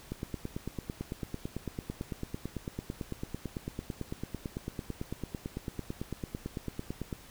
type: click train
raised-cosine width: 3 ms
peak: -22 dBFS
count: 64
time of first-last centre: 0.12-7.128 s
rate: 8.99 Hz
effects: pink hiss -53 dBFS RMS until 7.3 s